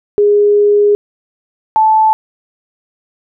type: tone pair in turn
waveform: sine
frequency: 412.3 / 873.6 Hz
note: G#4 / A5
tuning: -13 / -13 cents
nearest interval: octave + minor second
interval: 1300 cents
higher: second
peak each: -6 dBFS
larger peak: neither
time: 0.18-0.95 / 1.76-2.13 s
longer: first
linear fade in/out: 0 ms
effects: none